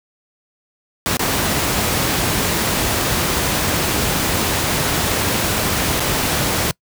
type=noise with dropouts; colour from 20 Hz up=pink; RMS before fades=-18 dBFS; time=1.06-6.71 s; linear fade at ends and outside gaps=0 ms; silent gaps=1.169-1.194 / 5.997-6.004 s; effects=noise-tail reverb RT60 0.1 s tail -25 dB re dry + high-pass 60 Hz 12 dB/octave